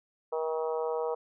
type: harmonic tone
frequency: 159.1 Hz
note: D#3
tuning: 39 cents sharp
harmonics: 3 / 4 / 5 / 6 / 7 / 8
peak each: -30 / -37 / -39 / -39 / -44 / -46 dBFS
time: 0.32-1.15 s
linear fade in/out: 10 ms
effects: none